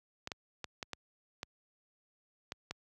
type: clicks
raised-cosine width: 0.2 ms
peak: -21 dBFS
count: 8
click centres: 0.274 / 0.318 / 0.643 / 0.828 / 0.933 / 1.431 / 2.521 / 2.71 s
effects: high-pass 60 Hz 12 dB/octave